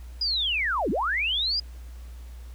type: linear two-way sweep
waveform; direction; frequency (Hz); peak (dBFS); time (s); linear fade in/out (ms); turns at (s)
sine; down then up; 5010 to 169.4 to 5010; -23; 0.21-1.6; 5; 0.9
effects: added 60 Hz sine -38 dBFS peak until 2.54 s + pink hiss -56 dBFS RMS until 2.54 s